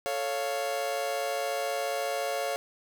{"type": "chord", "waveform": "40% pulse", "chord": "A augmented", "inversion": "none", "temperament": "equal", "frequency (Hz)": [440, 554.4, 698.5], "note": ["A4", "C#5", "E#5"], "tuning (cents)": [0, 0, 0], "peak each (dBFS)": [-36, -31, -32], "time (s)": [0.06, 2.56], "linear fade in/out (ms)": 0, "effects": []}